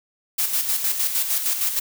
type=noise with tremolo; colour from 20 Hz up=blue; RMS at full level=-21 dBFS; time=0.38-1.8 s; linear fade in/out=10 ms; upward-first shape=square; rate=6.5 Hz; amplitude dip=50%; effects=none